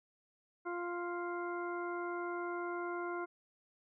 harmonic tone, 349.2 Hz, F4, in tune, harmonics 1 / 2 / 3 / 4 / 6, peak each -39 / -45 / -44 / -44 / -54 dBFS, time 0.65-3.26 s, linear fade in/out 20 ms, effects none

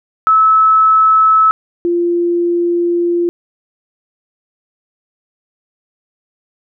sine tone pair in turn, 1300 / 345.9 Hz, E6 / F4, -24 / -17 cents, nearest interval octave + major seventh, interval 2293 cents, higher first, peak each -6 / -11 dBFS, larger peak first, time 0.27-1.51 / 1.85-3.29 s, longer second, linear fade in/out 0 ms, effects none

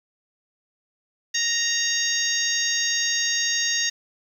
harmonic tone with a mistuned harmonic, 931 Hz, A#5, 2 cents flat, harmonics 2 / 3 / 4 / 5 / 6 / 7, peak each -27 / -31 / -28 / -31 / -28 / -26 dBFS, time 1.34-3.9 s, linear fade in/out 10 ms, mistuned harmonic 5, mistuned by +21 cents, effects 8-bit

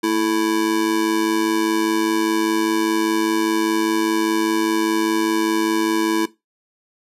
square tone with amplitude modulation, 329.6 Hz, E4, in tune, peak -14 dBFS, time 0.03-6.26 s, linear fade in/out 10 ms, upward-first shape sine, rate 105 Hz, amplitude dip 75%, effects noise-tail reverb RT60 0.2 s tail -17 dB re dry + resampled to 32000 Hz

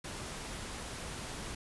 pink noise, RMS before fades -42 dBFS, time 0.04-1.55 s, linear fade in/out 5 ms, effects resampled to 24000 Hz

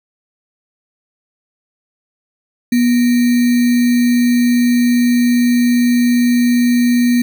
sine tone with sample-and-hold, 242.5 Hz, B3, 31 cents flat, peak -9 dBFS, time 2.72-7.22 s, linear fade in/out 5 ms, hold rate 2100 Hz, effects none

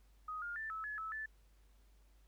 sine tone with pitch steps, 1253 / 1414 / 1770 / 1302 / 1705 / 1304 / 1750 Hz, D#6 / F6 / A6 / E6 / G#6 / E6 / A6, +12 / +21 / +10 / -22 / +45 / -19 / -10 cents, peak -40 dBFS, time 0.28-1.26 s, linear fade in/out 5 ms, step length 140 ms, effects added 50 Hz sine -63 dBFS peak until 2.27 s + pink hiss -75 dBFS RMS until 2.27 s

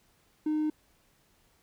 triangle tone, 306.7 Hz, D#4, 25 cents flat, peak -23 dBFS, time 0.46-0.7 s, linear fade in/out 5 ms, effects tanh soft clip ceiling -21 dBFS + pink hiss -67 dBFS RMS until 1.62 s

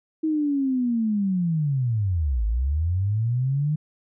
sine linear two-way sweep, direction down then up, 319.5 to 51.3 to 154.9 Hz, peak -20 dBFS, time 0.23-3.76 s, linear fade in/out 10 ms, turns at 2.45 s, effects none

